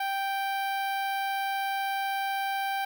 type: tone with notch filter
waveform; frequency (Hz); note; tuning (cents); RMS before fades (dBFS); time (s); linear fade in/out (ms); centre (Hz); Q
sawtooth; 784; G5; 0; -30; 0-2.85; 5; 7200; 0.61
effects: none